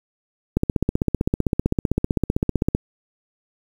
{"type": "click train", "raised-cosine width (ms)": 3, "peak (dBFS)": -5, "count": 35, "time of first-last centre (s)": [0.57, 2.749], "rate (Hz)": 15.6, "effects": ["7-bit"]}